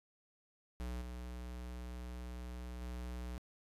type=tone with level steps; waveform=square; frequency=61.1 Hz; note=B1; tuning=18 cents flat; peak=-40 / -44 / -42 dBFS; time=0.8-3.38 s; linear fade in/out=0 ms; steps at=1.01 / 2.81 s; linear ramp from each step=10 ms; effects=resampled to 32000 Hz + 13-bit